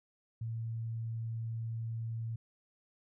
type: tone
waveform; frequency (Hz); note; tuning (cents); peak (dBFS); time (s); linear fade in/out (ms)
sine; 113.8; A#2; -41; -35; 0.41-2.36; 5
effects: none